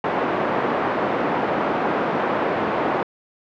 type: band-pass noise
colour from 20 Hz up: white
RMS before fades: -22 dBFS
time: 0.04-3.03 s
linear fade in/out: 2 ms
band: 210 to 900 Hz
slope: 12 dB/octave
effects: low-pass 3000 Hz 12 dB/octave